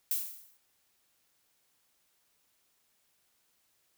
violet noise with exponential decay, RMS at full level -28 dBFS, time 0.11-0.57 s, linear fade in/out 1 ms, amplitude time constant 100 ms, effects white hiss -73 dBFS RMS until 3.97 s

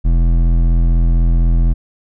sine tone with hard clipping, 42.07 Hz, E1, 36 cents sharp, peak -11 dBFS, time 0.04-1.74 s, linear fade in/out 20 ms, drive 11 dB, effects none

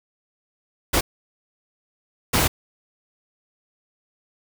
pink noise bursts at uneven times, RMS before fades -19 dBFS, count 2, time 0.93-1.01 / 2.33-2.48 s, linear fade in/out 10 ms, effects none

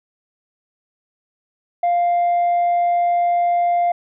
sine tone, 698.5 Hz, F5, in tune, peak -12 dBFS, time 1.83-3.92 s, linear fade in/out 5 ms, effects tanh soft clip ceiling -13 dBFS

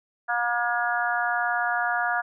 harmonic tone, 238.8 Hz, A#3, 42 cents sharp, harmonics 3 / 4 / 5 / 6 / 7, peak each -27 / -32 / -33 / -27 / -29 dBFS, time 0.28-2.22 s, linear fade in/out 20 ms, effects none

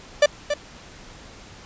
45% pulse tone with echo, 587.3 Hz, D5, in tune, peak -11 dBFS, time 0.22-0.26 s, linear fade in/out 5 ms, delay 280 ms, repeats 1, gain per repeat -9 dB, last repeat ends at 0.54 s, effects pink hiss -44 dBFS RMS until 1.65 s + resampled to 16000 Hz

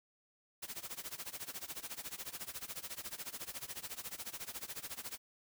white noise with tremolo, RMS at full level -42 dBFS, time 0.62-5.18 s, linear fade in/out 10 ms, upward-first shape sine, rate 14 Hz, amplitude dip 90%, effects none

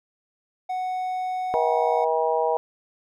triangle tone, 740 Hz, F#5, in tune, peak -23 dBFS, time 0.69-2.05 s, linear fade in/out 10 ms
harmonic tone, 160 Hz, D#3, 49 cents sharp, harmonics 3 / 4 / 5 / 6, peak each -24 / -25 / -26 / -27 dBFS, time 1.54-2.57 s, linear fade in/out 0 ms
effects none

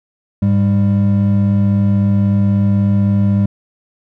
triangle tone pair together, 102.93 / 199.2 Hz, G#2 / G3, -15 / +28 cents, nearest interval major seventh, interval 1143 cents, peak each -11 dBFS, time 0.42-3.46 s, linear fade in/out 5 ms, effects none

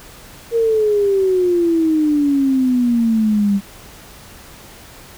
sine exponential sweep, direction down, 468.3 to 196 Hz, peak -12 dBFS, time 0.51-3.61 s, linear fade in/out 50 ms, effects pink hiss -40 dBFS RMS until 5.17 s

